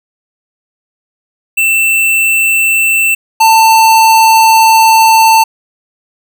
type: tone pair in turn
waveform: square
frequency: 2674 / 892.3 Hz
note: E7 / A5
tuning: +24 / +24 cents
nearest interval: octave + perfect fifth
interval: 1900 cents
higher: first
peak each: -8 / -4 dBFS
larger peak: second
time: 1.57-3.15 / 3.4-5.44 s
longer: second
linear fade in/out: 10 ms
effects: none